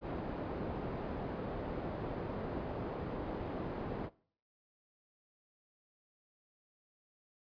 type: low-pass noise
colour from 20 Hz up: white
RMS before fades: -40 dBFS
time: 0.01-4.1 s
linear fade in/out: 50 ms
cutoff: 530 Hz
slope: 12 dB/octave
effects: noise-tail reverb RT60 0.5 s tail -21 dB re dry + resampled to 11025 Hz